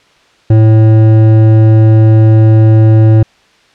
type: tone with hard clipping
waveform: triangle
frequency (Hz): 110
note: A2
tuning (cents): 0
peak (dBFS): -4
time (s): 0.5-3.23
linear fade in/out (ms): 5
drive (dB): 14
effects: white hiss -47 dBFS RMS until 3.74 s + low-pass 4000 Hz 12 dB/octave